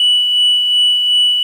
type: tone with tremolo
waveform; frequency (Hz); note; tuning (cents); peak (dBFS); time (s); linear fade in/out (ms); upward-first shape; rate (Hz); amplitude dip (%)
sine; 2956; F#7; -2; -6; 0-1.43; 2; sine; 2.7; 45
effects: tanh soft clip ceiling -6 dBFS + 7-bit